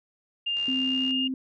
sine tone with pitch glide, 2806 to 2827 Hz, F7 to F7, +8 to +20 cents, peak -25 dBFS, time 0.46-1.28 s, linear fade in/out 10 ms, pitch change +12 cents, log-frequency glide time 0.8-1.06 s
click train, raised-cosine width 0.2 ms, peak -28 dBFS, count 38, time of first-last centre 0.57-1.109 s, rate 68.7 Hz
sine tone, 261.6 Hz, C4, in tune, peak -27 dBFS, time 0.68-1.34 s, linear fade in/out 2 ms
effects none

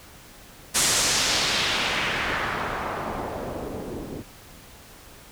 white noise with low-pass filter sweep, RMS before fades -26 dBFS, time 0.74-4.23 s, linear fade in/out 20 ms, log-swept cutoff 9000 to 290 Hz, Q 1.3, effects pink hiss -47 dBFS RMS until 5.31 s

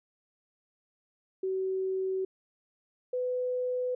sine tone pair in turn, 378.9 / 500.8 Hz, F#4 / B4, +41 / +24 cents, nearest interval perfect fourth, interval 483 cents, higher second, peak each -28 dBFS, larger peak neither, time 1.43-2.25 / 3.13-3.95 s, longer neither, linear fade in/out 5 ms, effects none

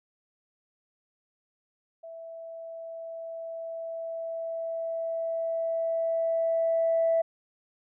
sine tone with level ramp, 659.3 Hz, E5, in tune, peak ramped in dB -40 to -20 dBFS, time 2.03-7.22 s, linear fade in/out 10 ms, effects tanh soft clip ceiling -16 dBFS

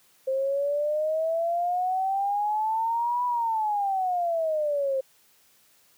sine exponential two-way sweep, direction up then down, 525 to 987.8 to 525 Hz, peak -23 dBFS, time 0.27-5.01 s, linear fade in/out 10 ms, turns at 3.25 s, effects white hiss -61 dBFS RMS until 5.97 s + high-pass 80 Hz 12 dB/octave

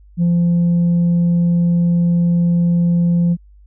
sine tone, 172.4 Hz, F3, 22 cents flat, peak -9 dBFS, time 0.17-3.37 s, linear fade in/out 50 ms, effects tanh soft clip ceiling -10 dBFS + added 50 Hz sine -42 dBFS peak until 3.66 s

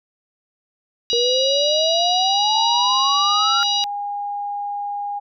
harmonic tone, 962 Hz, B5, 46 cents flat, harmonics 3 / 4 / 5 / 6, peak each -24 / -20 / -25 / -30 dBFS, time 1.1-3.84 s, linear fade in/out 0 ms
sine exponential sweep, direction up, 466.2 to 1398 Hz, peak -18 dBFS, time 1.13-3.63 s, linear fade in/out 0 ms
sine tone, 815 Hz, G#5, 33 cents flat, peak -23 dBFS, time 2.54-5.2 s, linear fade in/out 20 ms
effects none

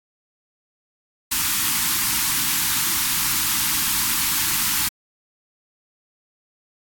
white band-stop noise, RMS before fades -21 dBFS, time 1.31-4.89 s, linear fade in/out 10 ms, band 340 to 840 Hz, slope 96 dB/octave, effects AAC 64 kbps

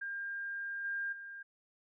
sine tone with level steps, 1603 Hz, G6, 38 cents sharp, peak -37 / -34 / -44 dBFS, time 0.01-1.43 s, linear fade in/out 10 ms, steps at 0.84 / 1.12 s, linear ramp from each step 10 ms, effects none

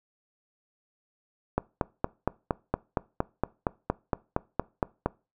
click train, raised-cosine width 1 ms, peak -10 dBFS, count 16, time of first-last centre 1.58-5.06 s, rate 4.31 Hz, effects noise-tail reverb RT60 0.3 s tail -22 dB re dry

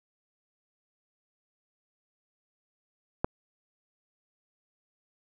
click, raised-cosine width 1 ms, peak -11 dBFS, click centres 3.245 s, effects none

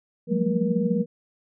sine tone cluster, 174.9 / 188.7 / 209 / 229.1 / 476.8 Hz, F3 / F#3 / G#3 / A#3 / A#4, +3 / +34 / +11 / -30 / +39 cents, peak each -27 dBFS, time 0.27-1.06 s, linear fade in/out 50 ms, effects none

